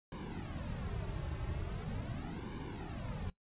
brown noise with flanger, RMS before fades -41 dBFS, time 0.12-3.3 s, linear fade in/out 2 ms, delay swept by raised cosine 1.5 to 4.2 ms, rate 0.41 Hz, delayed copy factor -0.9, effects noise-tail reverb RT60 0.1 s tail -18 dB re dry + resampled to 8000 Hz

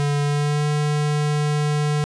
square tone with pitch glide, 144.7 to 148.68 Hz, D3 to D3, -25 to +22 cents, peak -19 dBFS, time 0-2.04 s, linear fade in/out 0 ms, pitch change +47 cents, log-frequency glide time 0.22-0.65 s, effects resampled to 22050 Hz

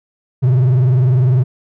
triangle tone with vibrato, 127.6 Hz, C3, 43 cents flat, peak -7 dBFS, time 0.42-1.44 s, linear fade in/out 20 ms, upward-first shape sine, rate 20 Hz, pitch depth 140 cents each way, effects none

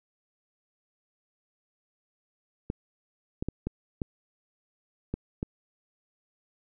clicks, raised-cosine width 3 ms, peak -17 dBFS, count 7, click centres 2.701 / 3.425 / 3.486 / 3.67 / 4.018 / 5.14 / 5.429 s, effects none

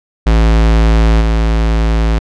square tone with level steps, 55.2 Hz, A1, 6 cents sharp, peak -7 / -10 dBFS, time 0.26-2.19 s, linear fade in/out 10 ms, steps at 1.2 s, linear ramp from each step 20 ms, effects low-pass 5000 Hz 12 dB/octave

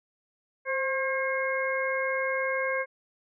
harmonic tone with a mistuned harmonic, 537 Hz, C5, 45 cents sharp, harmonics 1 / 2 / 3 / 4, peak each -29 / -34 / -32 / -32 dBFS, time 0.65-2.86 s, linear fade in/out 50 ms, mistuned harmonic 1, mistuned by -36 cents, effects none

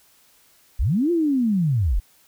sine linear two-way sweep, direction up then down, 33.25 to 353.9 to 33.25 Hz, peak -17 dBFS, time 0.79-2 s, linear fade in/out 10 ms, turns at 1.11 s, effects white hiss -57 dBFS RMS until 2.27 s

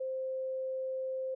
sine tone, 523.3 Hz, C5, in tune, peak -33 dBFS, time 0-1.35 s, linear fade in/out 10 ms, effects none

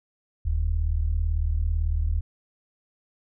sine tone pair together, 40.15 / 78.2 Hz, E1 / D#2, -45 / +9 cents, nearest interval octave, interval 1154 cents, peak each -24 dBFS, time 0.45-2.21 s, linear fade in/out 10 ms, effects none

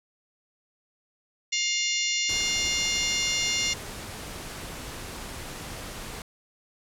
harmonic tone, 706 Hz, F5, 19 cents sharp, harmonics 3 / 4 / 5 / 6 / 7 / 8 / 9 / 10, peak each -30 / -30 / -34 / -33 / -39 / -31 / -38 / -34 dBFS, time 1.52-3.74 s, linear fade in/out 10 ms
pink noise, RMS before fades -38 dBFS, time 2.29-6.22 s, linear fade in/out 2 ms
effects low-pass 12000 Hz 12 dB/octave

